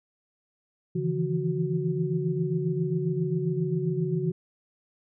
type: tone cluster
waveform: sine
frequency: 142.1 / 161.9 / 169.4 / 369.7 Hz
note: C#3 / E3 / E3 / F#4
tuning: +43 / -31 / +48 / -1 cents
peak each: -30 dBFS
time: 0.95-4.32 s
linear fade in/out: 10 ms
effects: none